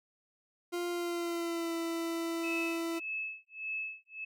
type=tone with pitch glide; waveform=40% pulse; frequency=349.2 to 332.9 Hz; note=F4 to E4; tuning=0 to +17 cents; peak=-32 dBFS; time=0.72-3 s; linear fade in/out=20 ms; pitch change=-83 cents; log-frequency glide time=0.9-1.74 s
type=tone with tremolo; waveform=sine; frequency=2600 Hz; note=E7; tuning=24 cents flat; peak=-33 dBFS; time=2.43-4.25 s; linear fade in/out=10 ms; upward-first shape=sine; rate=1.7 Hz; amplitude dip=100%
effects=none